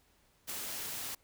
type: noise with ADSR envelope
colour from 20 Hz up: white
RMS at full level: -38 dBFS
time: 0.47-1.15 s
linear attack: 27 ms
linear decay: 7 ms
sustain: -2 dB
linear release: 6 ms
effects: pink hiss -69 dBFS RMS until 1.23 s